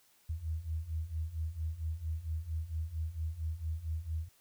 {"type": "beating tone pair", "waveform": "sine", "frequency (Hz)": [77.4, 81.8], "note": ["D#2", "E2"], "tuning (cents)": [-9, -13], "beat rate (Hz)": 4.4, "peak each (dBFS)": [-39, -36], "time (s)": [0.29, 4.29], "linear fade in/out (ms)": 10, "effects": ["white hiss -67 dBFS RMS until 4.4 s"]}